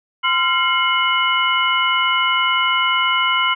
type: tone cluster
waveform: sine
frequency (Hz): 1029 / 1378 / 2147 / 2958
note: C6 / F6 / C7 / F#7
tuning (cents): -29 / -24 / +44 / -1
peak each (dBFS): -20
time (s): 0.23-3.55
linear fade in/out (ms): 20
effects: none